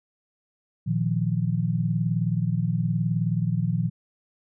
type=chord; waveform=sine; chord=Bb suspended fourth; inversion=none; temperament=equal; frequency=116.54 / 155.56 / 174.61 Hz; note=Bb2 / Eb3 / F3; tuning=0 / 0 / 0 cents; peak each=-26 dBFS; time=0.86-3.9 s; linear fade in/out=20 ms; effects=none